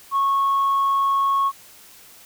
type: tone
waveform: sine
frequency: 1100 Hz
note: C#6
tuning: 14 cents flat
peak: -15 dBFS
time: 0.11-1.52 s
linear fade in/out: 50 ms
effects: tanh soft clip ceiling -14 dBFS + white hiss -47 dBFS RMS until 2.25 s